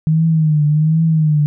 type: tone with vibrato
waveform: sine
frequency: 155.56 Hz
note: D#3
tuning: in tune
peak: -10 dBFS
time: 0.07-1.46 s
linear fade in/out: 0 ms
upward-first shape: triangle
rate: 1.3 Hz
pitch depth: 92 cents each way
effects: none